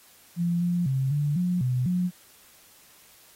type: tone with pitch steps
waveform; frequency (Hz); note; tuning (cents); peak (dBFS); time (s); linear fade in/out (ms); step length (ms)
sine; 172.3 / 175.2 / 133.5 / 146.3 / 178.8 / 126.3 / 179.7; F3 / F3 / C3 / D3 / F3 / B2 / F3; -23 / +6 / +35 / -6 / +41 / +39 / +50; -22; 0.36-2.11; 50; 250
effects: white hiss -55 dBFS RMS until 3.35 s + AAC 48 kbps

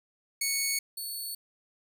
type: tone pair in turn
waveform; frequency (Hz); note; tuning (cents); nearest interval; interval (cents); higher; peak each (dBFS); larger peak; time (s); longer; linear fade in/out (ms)
10% pulse; 2217 / 4434; C#7 / C#8; 0 / 0; octave; 1200; second; -18 / -28; first; 0.41-0.79 / 0.97-1.35; neither; 5
effects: none

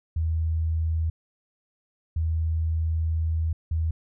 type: tone bursts at uneven times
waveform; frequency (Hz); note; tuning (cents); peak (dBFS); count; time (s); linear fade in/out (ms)
sine; 80.7; E2; -36; -22; 3; 0.16-1.1 / 2.16-3.53 / 3.71-3.91; 5
effects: none

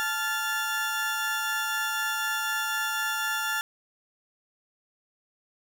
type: tone cluster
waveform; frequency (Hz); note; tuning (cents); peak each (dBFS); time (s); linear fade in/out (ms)
35% pulse; 872 / 1392 / 1740; A5 / F6 / A6; -16 / -6 / -20; -33 / -28 / -29; 0-3.61; 0
effects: 10-bit

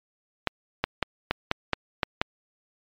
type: clicks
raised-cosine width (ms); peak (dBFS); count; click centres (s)
0.3; -6; 8; 0.473 / 0.84 / 1.027 / 1.31 / 1.514 / 1.733 / 2.032 / 2.215
effects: low-pass 5000 Hz 12 dB/octave + MP3 96 kbps

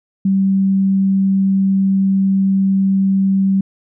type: tone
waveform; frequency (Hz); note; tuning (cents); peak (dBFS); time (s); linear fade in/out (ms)
sine; 193.5; G3; -22; -11; 0.25-3.61; 5
effects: none

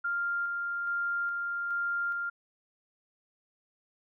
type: tone with tremolo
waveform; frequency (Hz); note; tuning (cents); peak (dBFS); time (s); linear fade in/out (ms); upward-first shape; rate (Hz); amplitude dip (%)
sine; 1396.9; F6; 0; -28; 0.04-2.3; 10; square; 1.2; 25
effects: none

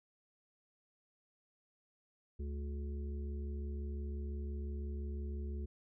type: harmonic tone with a mistuned harmonic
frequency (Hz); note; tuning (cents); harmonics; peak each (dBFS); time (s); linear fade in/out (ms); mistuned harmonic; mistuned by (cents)
72; D2; -34; 1 / 3 / 5 / 6; -38 / -49 / -51 / -57; 2.39-5.66; 10; 6; -25
effects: none

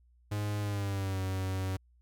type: tone with pitch glide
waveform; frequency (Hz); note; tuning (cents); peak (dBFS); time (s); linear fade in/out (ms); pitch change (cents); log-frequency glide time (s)
45% pulse; 103.83 to 94.66; G#2 to F#2; 0 to +40; -31; 0.31-1.77; 10; -160; 0.6-1.2
effects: added 60 Hz sine -61 dBFS peak until 2.01 s

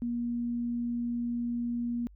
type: tone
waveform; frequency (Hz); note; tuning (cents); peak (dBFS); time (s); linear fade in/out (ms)
sine; 238.1; A#3; +37; -29; 0.02-2.07; 0
effects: added 50 Hz sine -51 dBFS peak until 2.15 s

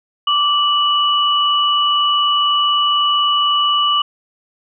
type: tone pair together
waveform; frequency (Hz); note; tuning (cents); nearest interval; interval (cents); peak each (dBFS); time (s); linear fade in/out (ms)
sine; 1169.9 / 2948; D6 / F#7; -7 / -7; octave + major third; 1600; -15; 0.27-4.02; 5
effects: none

